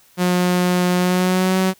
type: tone with pitch glide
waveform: sawtooth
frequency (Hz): 179.6 to 187.88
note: F3 to F#3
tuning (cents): +49 to +27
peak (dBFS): -11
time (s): 0.17-1.74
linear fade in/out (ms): 50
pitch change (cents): +78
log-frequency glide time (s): 0.97-1.59
effects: white hiss -53 dBFS RMS until 1.79 s